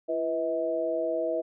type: tone cluster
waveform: sine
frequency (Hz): 336.5 / 491.6 / 641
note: E4 / B4 / E5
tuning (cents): +36 / -8 / -49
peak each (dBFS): -33 / -31 / -28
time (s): 0.08-1.42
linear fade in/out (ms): 20
effects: none